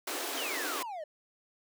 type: high-pass noise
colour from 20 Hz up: pink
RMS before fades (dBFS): -36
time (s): 0.07-0.83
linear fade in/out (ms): 5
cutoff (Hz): 270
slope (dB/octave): 96
type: exponential sweep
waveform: triangle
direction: down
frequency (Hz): 3230 to 587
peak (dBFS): -35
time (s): 0.37-1.04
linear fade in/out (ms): 5
effects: none